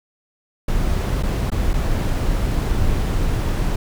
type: noise with dropouts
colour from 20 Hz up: brown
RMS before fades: -19 dBFS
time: 0.68-3.76 s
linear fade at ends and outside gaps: 5 ms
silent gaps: 1.227-1.233 / 1.502-1.517 / 1.734-1.738 s
effects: none